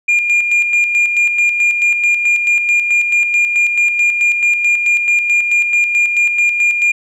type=tone with tremolo; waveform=sine; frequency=2412 Hz; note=D7; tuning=46 cents sharp; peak=-6 dBFS; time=0.08-6.92 s; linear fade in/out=10 ms; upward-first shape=square; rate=4.6 Hz; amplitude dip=55%; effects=tanh soft clip ceiling -8 dBFS